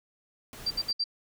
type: noise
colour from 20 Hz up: pink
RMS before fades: -45 dBFS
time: 0.53-0.91 s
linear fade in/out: 0 ms
type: tone bursts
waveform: sine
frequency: 4699 Hz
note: D8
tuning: in tune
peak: -25 dBFS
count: 4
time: 0.66-1.041 s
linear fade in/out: 10 ms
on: 48 ms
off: 63 ms
effects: none